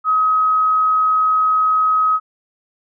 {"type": "tone", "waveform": "sine", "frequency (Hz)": 1269, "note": "D#6", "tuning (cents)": 34, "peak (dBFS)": -12, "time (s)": [0.04, 2.2], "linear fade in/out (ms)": 50, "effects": []}